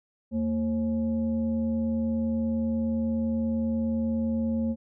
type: tone with frequency modulation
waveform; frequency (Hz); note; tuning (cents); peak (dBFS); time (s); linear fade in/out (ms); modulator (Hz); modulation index
sine; 227.5; A#3; -42; -24; 0.31-4.76; 50; 309; 0.52
effects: none